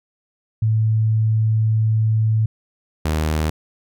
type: tone pair in turn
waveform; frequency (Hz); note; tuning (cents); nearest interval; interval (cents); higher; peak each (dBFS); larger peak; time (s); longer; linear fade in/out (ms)
sine / sawtooth; 110 / 77.78; A2 / D#2; 0 / 0; tritone; 600; first; -14; neither; 0.62-2.46 / 3.05-3.5; first; 5
effects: none